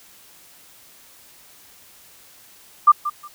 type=tone with echo; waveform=sine; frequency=1190 Hz; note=D6; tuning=22 cents sharp; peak=-6 dBFS; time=2.87-2.92 s; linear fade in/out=10 ms; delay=180 ms; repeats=2; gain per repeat=-14 dB; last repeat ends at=3.28 s; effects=white hiss -49 dBFS RMS until 3.34 s